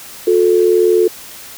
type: tone pair together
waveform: sine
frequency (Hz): 359.8 / 440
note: F#4 / A4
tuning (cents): -48 / 0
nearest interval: minor third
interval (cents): 348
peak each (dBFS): -11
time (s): 0.27-1.08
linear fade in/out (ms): 5
effects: white hiss -34 dBFS RMS until 1.57 s